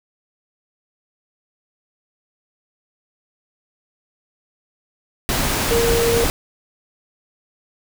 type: tone in noise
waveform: sine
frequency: 465.7 Hz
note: A#4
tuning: 2 cents flat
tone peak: -16 dBFS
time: 5.71-6.24 s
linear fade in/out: 0 ms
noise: pink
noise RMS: -20 dBFS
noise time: 5.29-6.3 s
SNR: +1 dB
effects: none